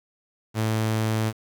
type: tone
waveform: sawtooth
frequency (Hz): 110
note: A2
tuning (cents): 0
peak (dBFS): -18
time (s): 0.54-1.33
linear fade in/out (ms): 50
effects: 8-bit